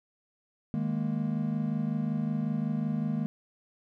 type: chord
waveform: triangle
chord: D# suspended fourth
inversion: none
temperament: equal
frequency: 155.56 / 207.7 / 233.1 Hz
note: D#3 / G#3 / A#3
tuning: 0 / 0 / 0 cents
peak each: -30 dBFS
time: 0.74-3.26 s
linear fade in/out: 0 ms
effects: none